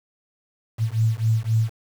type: beating tone pair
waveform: sine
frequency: 110 / 113.8 Hz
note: A2 / A#2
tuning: 0 / -41 cents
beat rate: 3.8 Hz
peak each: -21 / -21 dBFS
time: 0.78-1.72 s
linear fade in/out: 50 ms
effects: 7-bit